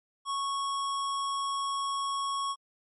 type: tone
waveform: square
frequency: 1105 Hz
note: C#6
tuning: 6 cents flat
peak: -30 dBFS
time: 0.25-2.56 s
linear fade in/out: 50 ms
effects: MP3 48 kbps